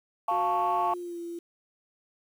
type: chord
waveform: sine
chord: F augmented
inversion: none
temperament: equal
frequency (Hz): 698.5 / 880 / 1108.7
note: F5 / A5 / C#6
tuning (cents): 0 / 0 / 0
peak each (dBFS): -27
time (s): 0.28-0.94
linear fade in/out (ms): 5
type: tone with pitch glide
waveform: sine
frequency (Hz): 365.8 to 341.3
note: F#4 to F4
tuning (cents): -20 to -40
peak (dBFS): -34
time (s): 0.31-1.39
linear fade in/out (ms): 5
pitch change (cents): -120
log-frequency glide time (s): 0.78-1.19
effects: tanh soft clip ceiling -18 dBFS + 9-bit